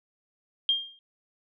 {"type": "tone with exponential decay", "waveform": "sine", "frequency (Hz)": 3208, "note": "G7", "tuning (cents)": 39, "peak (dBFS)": -18, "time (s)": [0.69, 0.99], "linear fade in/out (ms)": 1, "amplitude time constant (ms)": 65, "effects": []}